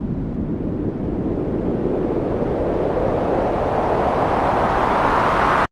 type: noise with low-pass filter sweep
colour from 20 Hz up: white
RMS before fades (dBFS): -19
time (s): 0-5.66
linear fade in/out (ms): 10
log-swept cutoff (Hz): 220 to 1200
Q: 1.8
effects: Opus 48 kbps